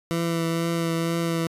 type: tone with vibrato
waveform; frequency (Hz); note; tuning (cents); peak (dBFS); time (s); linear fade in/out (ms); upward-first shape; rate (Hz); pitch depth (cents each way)
20% pulse; 166.7; E3; +20; -18; 0.11-1.47; 0; triangle; 2.1; 19
effects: resampled to 32000 Hz